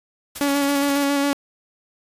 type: noise with tremolo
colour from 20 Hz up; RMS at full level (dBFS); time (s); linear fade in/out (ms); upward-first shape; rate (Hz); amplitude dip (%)
white; -31; 0.35-1.05; 10; sine; 15; 60
type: tone with vibrato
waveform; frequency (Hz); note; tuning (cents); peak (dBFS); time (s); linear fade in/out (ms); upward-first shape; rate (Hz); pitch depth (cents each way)
sawtooth; 282.1; C#4; +30; -14; 0.41-1.33; 0; square; 7.3; 17
effects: resampled to 32000 Hz